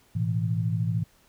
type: chord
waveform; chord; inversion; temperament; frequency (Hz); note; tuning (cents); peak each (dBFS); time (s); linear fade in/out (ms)
sine; A suspended second; none; equal; 110 / 123.47 / 164.81; A2 / B2 / E3; 0 / 0 / 0; -26 / -31 / -28; 0.15-1.04; 10
effects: pink hiss -61 dBFS RMS until 1.28 s